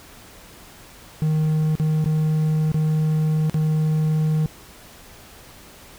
triangle tone with dropouts, 155.56 Hz, D#3, in tune, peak -15 dBFS, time 1.22-4.46 s, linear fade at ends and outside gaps 0 ms, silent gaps 1.753-1.798 / 2.043-2.059 / 2.718-2.744 / 3.497-3.543 s, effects pink hiss -45 dBFS RMS until 5.98 s

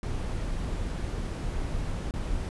brown noise with dropouts, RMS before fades -31 dBFS, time 0.03-2.49 s, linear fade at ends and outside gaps 1 ms, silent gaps 2.11-2.138 s, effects resampled to 24000 Hz

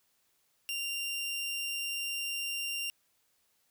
sawtooth tone, 2781 Hz, F7, 8 cents flat, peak -30 dBFS, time 0.69-2.9 s, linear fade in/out 0 ms, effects white hiss -73 dBFS RMS until 3.7 s

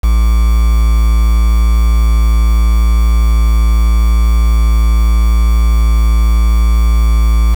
triangle tone with quantisation, 56.2 Hz, A1, 37 cents sharp, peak -4 dBFS, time 0.03-7.55 s, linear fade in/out 10 ms, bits 4, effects none

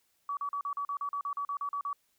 sine tone bursts, 1140 Hz, C#6, 48 cents sharp, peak -31 dBFS, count 14, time 0.29-1.93 s, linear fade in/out 2 ms, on 80 ms, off 40 ms, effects white hiss -73 dBFS RMS until 2.18 s

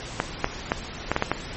clicks, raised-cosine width 0.5 ms, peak -5 dBFS, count 7, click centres 0.201 / 0.444 / 0.719 / 1.116 / 1.164 / 1.224 / 1.316 s, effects pink hiss -36 dBFS RMS until 1.56 s + MP3 32 kbps

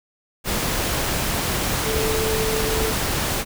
sine tone in noise, 440 Hz, A4, in tune, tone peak -23 dBFS, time 1.83-2.94 s, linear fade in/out 50 ms, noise pink, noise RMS -23 dBFS, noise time 0.44-3.45 s, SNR -3 dB, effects none

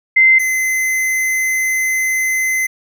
sine / square tone pair in turn, 2074 / 2051 Hz, C7 / C7, -16 / -35 cents, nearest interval unison, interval 19 cents, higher first, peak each -6 / -15 dBFS, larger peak first, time 0.16-0.39 / 0.39-2.67 s, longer second, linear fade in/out 10 ms, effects none

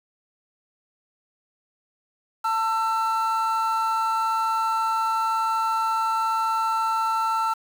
triangle tone pair together, 894 / 1339.5 Hz, A5 / E6, +27 / +27 cents, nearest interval perfect fifth, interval 700 cents, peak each -22 dBFS, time 2.44-7.54 s, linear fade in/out 10 ms, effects 7-bit

